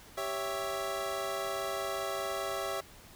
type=chord; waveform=25% pulse; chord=C# diminished; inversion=second; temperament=equal; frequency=392 / 554.4 / 659.3 Hz; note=G4 / C#5 / E5; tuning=0 / 0 / 0 cents; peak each=-35 / -34 / -33 dBFS; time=0.17-2.81 s; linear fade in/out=10 ms; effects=pink hiss -54 dBFS RMS until 3.15 s